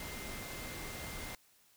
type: tone in noise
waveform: sine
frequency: 2093 Hz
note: C7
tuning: in tune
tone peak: -50 dBFS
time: 0-1.35 s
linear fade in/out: 2 ms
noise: pink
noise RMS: -44 dBFS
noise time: 0-1.35 s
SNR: -9 dB
effects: white hiss -67 dBFS RMS until 1.76 s